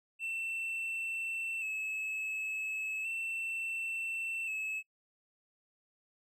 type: tone with vibrato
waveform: triangle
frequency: 2637 Hz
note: E7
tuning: in tune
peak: -33 dBFS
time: 0.19-4.83 s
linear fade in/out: 50 ms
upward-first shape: square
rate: 0.35 Hz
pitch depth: 31 cents each way
effects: noise-tail reverb RT60 0.1 s tail -26 dB re dry